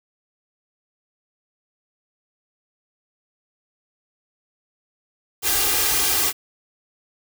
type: noise with comb filter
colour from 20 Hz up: white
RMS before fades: -20 dBFS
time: 5.42-6.33 s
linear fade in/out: 50 ms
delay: 2.5 ms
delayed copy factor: +1
effects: none